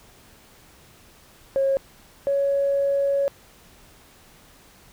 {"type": "tone pair in turn", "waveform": "sine", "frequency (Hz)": [543, 557.6], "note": ["C#5", "C#5"], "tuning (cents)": [-36, 10], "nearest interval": "unison", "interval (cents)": 46, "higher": "second", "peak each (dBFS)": [-17, -18], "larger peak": "first", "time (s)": [[1.56, 1.77], [2.27, 3.28]], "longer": "second", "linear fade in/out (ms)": 0, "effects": ["tanh soft clip ceiling -13 dBFS", "pink hiss -52 dBFS RMS until 4.92 s"]}